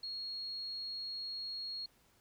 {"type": "tone", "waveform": "sine", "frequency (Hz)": 4300, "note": "C8", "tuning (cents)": 47, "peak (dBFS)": -39, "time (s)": [0.03, 1.86], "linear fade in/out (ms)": 5, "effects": ["pink hiss -69 dBFS RMS until 2.2 s"]}